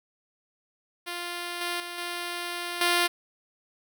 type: tone with level steps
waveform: 5% pulse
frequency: 349.2 Hz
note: F4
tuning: in tune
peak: -21 / -17 / -24 / -20 / -10 dBFS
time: 1.06-3.08 s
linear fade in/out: 20 ms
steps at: 1.61 / 1.8 / 1.98 / 2.81 s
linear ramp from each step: 2 ms
effects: none